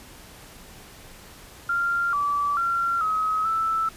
sine tone with pitch steps, 1389 / 1155 / 1372 / 1275 / 1320 Hz, F6 / D6 / F6 / D#6 / E6, -10 / -29 / -31 / +42 / +2 cents, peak -21 dBFS, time 1.69-3.89 s, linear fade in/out 5 ms, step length 440 ms, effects pink hiss -46 dBFS RMS until 3.96 s + resampled to 32000 Hz

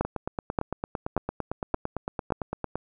two click trains, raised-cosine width 1 ms, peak -10 / -15 dBFS, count 5 / 25, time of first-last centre 0.01-2.322 / 0.05-2.756 s, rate 1.73 / 8.87 Hz, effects none

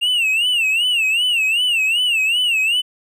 triangle tone with vibrato, 2760 Hz, F7, 21 cents flat, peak -13 dBFS, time 0.01-2.82 s, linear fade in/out 20 ms, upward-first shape sine, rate 2.6 Hz, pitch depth 150 cents each way, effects none

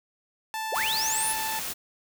sawtooth tone, 880 Hz, A5, in tune, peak -26 dBFS, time 0.54-1.59 s, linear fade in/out 0 ms
sine linear sweep, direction up, 329.6 to 10548 Hz, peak -26 dBFS, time 0.72-1.33 s, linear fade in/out 10 ms
white noise, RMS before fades -33 dBFS, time 0.74-1.74 s, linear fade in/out 20 ms
effects none

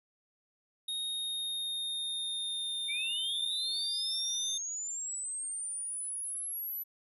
square tone with pitch glide, 3729 to 3617 Hz, A#7 to A7, 0 to +47 cents, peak -34 dBFS, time 0.88-4.58 s, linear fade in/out 5 ms, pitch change -53 cents, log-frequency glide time 1.04-3.06 s
sine linear sweep, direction up, 2248 to 12000 Hz, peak -35 dBFS, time 2.88-6.84 s, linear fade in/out 20 ms
effects none

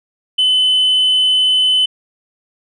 sine tone, 3026 Hz, F#7, 38 cents sharp, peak -8 dBFS, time 0.38-1.86 s, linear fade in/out 10 ms, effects tanh soft clip ceiling -8 dBFS

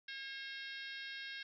harmonic tone, 540 Hz, C#5, 45 cents flat, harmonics 3 / 4 / 5 / 6 / 7 / 8 / 9 / 10, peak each -47 / -52 / -53 / -53 / -52 / -57 / -59 / -58 dBFS, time 0.08-1.43 s, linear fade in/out 5 ms, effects none

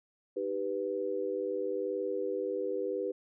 sine chord, Eb augmented, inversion none, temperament equal, 311.1 / 392 / 493.9 Hz, Eb4 / G4 / B4, 0 / 0 / 0 cents, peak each -40 / -34 / -34 dBFS, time 0.36-3.12 s, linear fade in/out 10 ms, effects none

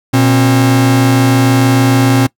45% pulse tone pair together, 120.88 / 268.4 Hz, B2 / C4, -37 / +44 cents, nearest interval octave + major second, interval 1381 cents, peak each -10 dBFS, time 0.13-2.27 s, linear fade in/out 10 ms, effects noise-tail reverb RT60 0.1 s tail -22 dB re dry

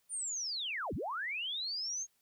sine linear two-way sweep, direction down then up, 9397 to 45.59 to 6600 Hz, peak -35 dBFS, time 0.09-2.07 s, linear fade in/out 50 ms, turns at 0.94 s, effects white hiss -75 dBFS RMS until 2.21 s

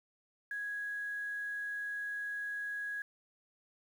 sine tone with quantisation, 1661.2 Hz, G#6, in tune, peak -36 dBFS, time 0.51-3.02 s, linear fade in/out 2 ms, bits 10, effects none

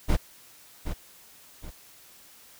brown noise with echo, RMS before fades -20 dBFS, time 0.08-0.17 s, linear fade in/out 20 ms, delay 770 ms, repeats 2, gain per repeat -9 dB, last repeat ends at 1.71 s, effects white hiss -53 dBFS RMS until 2.59 s

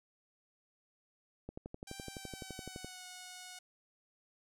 click train, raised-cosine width 2 ms, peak -30 dBFS, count 17, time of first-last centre 1.49-2.846 s, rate 11.8 Hz
5% pulse tone with pitch glide, 784 to 731.5 Hz, G5 to F#5, 0 to -20 cents, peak -36 dBFS, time 1.87-3.59 s, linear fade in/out 5 ms, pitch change -120 cents, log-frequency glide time 2.07-3.05 s
effects none

